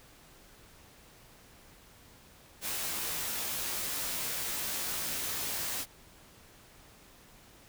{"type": "noise with comb filter", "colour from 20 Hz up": "white", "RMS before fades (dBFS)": -35, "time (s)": [2.61, 5.86], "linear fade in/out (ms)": 50, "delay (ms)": 16, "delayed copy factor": -0.75, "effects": ["pink hiss -57 dBFS RMS until 7.68 s"]}